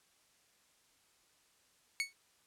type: tone with exponential decay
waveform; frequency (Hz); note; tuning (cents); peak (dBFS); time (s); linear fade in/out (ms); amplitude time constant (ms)
sawtooth; 2217; C#7; 0; -25; 2-2.13; 0; 28
effects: white hiss -70 dBFS RMS until 2.46 s + low-pass 10000 Hz 12 dB/octave